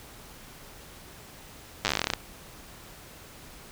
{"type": "slowing click train", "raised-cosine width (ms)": 0.2, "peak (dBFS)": -7, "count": 16, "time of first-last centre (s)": [1.85, 2.136], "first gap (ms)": 9, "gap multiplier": 1.1, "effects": ["pink hiss -48 dBFS RMS until 3.71 s"]}